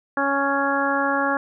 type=harmonic tone; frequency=277.9 Hz; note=C#4; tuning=4 cents sharp; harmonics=1 / 2 / 3 / 4 / 5 / 6; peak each=-26 / -26 / -26 / -26 / -26 / -26 dBFS; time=0.17-1.37 s; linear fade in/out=2 ms; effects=none